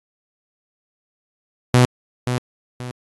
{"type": "tone with echo", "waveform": "sawtooth", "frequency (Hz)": 124.3, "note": "B2", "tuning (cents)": 12, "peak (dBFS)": -6, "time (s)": [1.74, 1.85], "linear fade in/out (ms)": 0, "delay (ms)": 530, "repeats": 2, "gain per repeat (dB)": -9, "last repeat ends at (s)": 2.91, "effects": ["AAC 32 kbps"]}